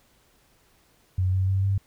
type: tone with pitch steps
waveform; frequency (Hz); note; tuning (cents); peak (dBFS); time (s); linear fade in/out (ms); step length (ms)
sine; 92.6 / 94.38 / 96.2 / 98.05; F#2 / F#2 / G2 / G2; +2 / +35 / -32 / +1; -20; 1.18-1.78; 5; 150
effects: pink hiss -62 dBFS RMS until 1.86 s